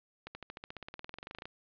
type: accelerating click train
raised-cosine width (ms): 0.3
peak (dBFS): -27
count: 23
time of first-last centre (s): 0.27-1.455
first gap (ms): 80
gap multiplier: 0.96
effects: resampled to 11025 Hz + 10-bit